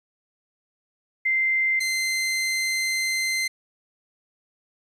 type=tone pair in turn; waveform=sine / sawtooth; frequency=2084 / 2075 Hz; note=C7 / C7; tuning=-7 / -15 cents; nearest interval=unison; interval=8 cents; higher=first; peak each=-19 / -19 dBFS; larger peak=neither; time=1.25-1.8 / 1.8-3.48 s; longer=second; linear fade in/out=10 ms; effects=low-pass 10000 Hz 12 dB/octave + 10-bit